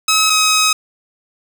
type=tone pair in turn; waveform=10% pulse; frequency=1282 / 1268.7 Hz; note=E6 / D#6; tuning=-49 / +33 cents; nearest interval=unison; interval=18 cents; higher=first; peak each=-3 dBFS; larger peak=neither; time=0.08-0.3 / 0.3-0.73 s; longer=second; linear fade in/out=5 ms; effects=none